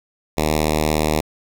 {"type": "tone with notch filter", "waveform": "5% pulse", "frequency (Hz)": 77, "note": "D#2", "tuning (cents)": -17, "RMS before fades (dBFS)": -19, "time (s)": [0.37, 1.21], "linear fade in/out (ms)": 10, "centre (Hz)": 1400, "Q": 1.5, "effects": ["7-bit"]}